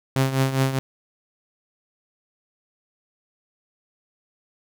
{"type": "tone with tremolo", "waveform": "sawtooth", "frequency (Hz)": 133.5, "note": "C3", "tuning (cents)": 35, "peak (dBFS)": -12, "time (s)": [0.16, 0.79], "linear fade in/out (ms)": 0, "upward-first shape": "triangle", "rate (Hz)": 4.9, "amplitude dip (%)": 75, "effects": []}